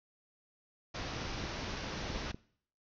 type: low-pass noise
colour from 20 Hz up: pink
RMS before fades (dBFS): -40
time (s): 0.94-2.32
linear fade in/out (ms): 10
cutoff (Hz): 6100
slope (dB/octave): 96
type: clicks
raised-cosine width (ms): 3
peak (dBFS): -29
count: 5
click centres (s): 1.403 / 1.439 / 2.103 / 2.16 / 2.345
effects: noise-tail reverb RT60 0.6 s tail -22 dB re dry

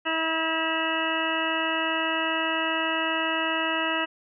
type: harmonic tone with a mistuned harmonic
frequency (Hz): 322.5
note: E4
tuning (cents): -38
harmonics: 1 / 2 / 3 / 4 / 5 / 6 / 8 / 9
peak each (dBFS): -32 / -32 / -32 / -32 / -32 / -32 / -32 / -32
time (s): 0.05-4.06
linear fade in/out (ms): 20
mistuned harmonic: 8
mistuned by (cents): +37
effects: none

